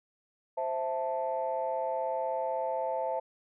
sine chord, A minor, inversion first, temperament equal, 523.3 / 659.3 / 880 Hz, C5 / E5 / A5, 0 / 0 / 0 cents, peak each -33 dBFS, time 0.57-3.2 s, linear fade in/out 10 ms, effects tanh soft clip ceiling -21 dBFS

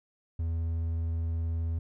triangle tone with vibrato, 82.41 Hz, E2, in tune, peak -26 dBFS, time 0.39-1.79 s, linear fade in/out 5 ms, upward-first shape sine, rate 19 Hz, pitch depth 10 cents each way, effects none

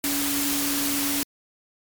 sine tone in noise, 283.7 Hz, C#4, 40 cents sharp, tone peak -27 dBFS, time 0.04-1.23 s, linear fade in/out 0 ms, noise white, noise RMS -26 dBFS, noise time 0.04-1.23 s, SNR -4 dB, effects MP3 96 kbps

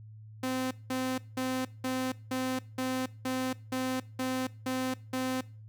sawtooth tone bursts, 258.2 Hz, C4, 23 cents flat, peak -26 dBFS, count 11, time 0.43-5.41 s, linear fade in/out 5 ms, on 280 ms, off 190 ms, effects noise-tail reverb RT60 0.4 s tail -20 dB re dry + added 108 Hz sine -46 dBFS peak until 5.68 s

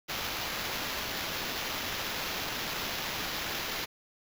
violet noise with sample-and-hold, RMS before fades -35 dBFS, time 0.08-3.86 s, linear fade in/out 20 ms, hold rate 8820 Hz, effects none

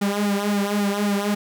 sawtooth tone with flanger, 203.5 Hz, G#3, 35 cents flat, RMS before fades -22 dBFS, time 0.01-1.35 s, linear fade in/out 10 ms, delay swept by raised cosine 1.8 to 4.5 ms, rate 3.7 Hz, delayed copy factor -1, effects none

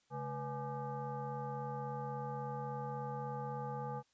sine tone with frequency modulation, 489.8 Hz, B4, 14 cents flat, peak -38 dBFS, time 0.1-4.03 s, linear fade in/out 50 ms, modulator 352 Hz, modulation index 1.6, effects white hiss -75 dBFS RMS until 4.13 s + resampled to 16000 Hz

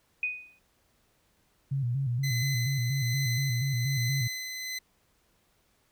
sine tone with exponential decay, 2489 Hz, D#7, in tune, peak -24 dBFS, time 0.23-0.59 s, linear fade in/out 2 ms, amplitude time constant 78 ms
sine tone with vibrato, 128.6 Hz, C3, 30 cents flat, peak -26 dBFS, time 1.71-4.28 s, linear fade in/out 10 ms, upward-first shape square, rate 4.2 Hz, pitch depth 110 cents each way
20% pulse tone with tremolo, 2030 Hz, B6, 47 cents sharp, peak -26 dBFS, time 2.23-4.79 s, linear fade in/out 10 ms, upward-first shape sine, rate 1.2 Hz, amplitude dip 40%
effects pink hiss -69 dBFS RMS until 5.91 s

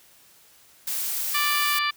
blue noise, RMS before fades -28 dBFS, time 0.87-1.79 s, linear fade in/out 5 ms
harmonic tone, 587.3 Hz, D5, in tune, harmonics 2 / 3 / 4 / 5 / 6 / 7 / 8, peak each -26 / -29 / -28 / -32 / -33 / -38 / -33 dBFS, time 1.34-1.91 s, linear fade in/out 10 ms
effects white hiss -55 dBFS RMS until 1.96 s

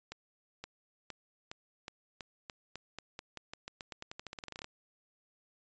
accelerating click train, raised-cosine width 0.2 ms, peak -25 dBFS, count 28, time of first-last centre 0.12-4.644 s, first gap 520 ms, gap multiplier 0.89, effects resampled to 16000 Hz

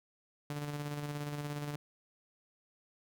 sawtooth tone with tremolo, 146.4 Hz, D3, 5 cents flat, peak -32 dBFS, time 0.5-1.76 s, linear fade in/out 2 ms, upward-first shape square, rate 17 Hz, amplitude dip 35%, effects none

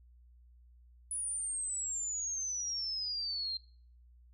sine exponential sweep, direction down, 9956 to 4141 Hz, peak -34 dBFS, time 1.11-3.57 s, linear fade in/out 2 ms, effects noise-tail reverb RT60 0.5 s tail -21 dB re dry + added 60 Hz sine -57 dBFS peak until 4.33 s

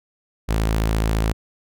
sawtooth tone, 54.5 Hz, A1, 16 cents flat, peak -14 dBFS, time 0.48-1.33 s, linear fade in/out 20 ms, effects none

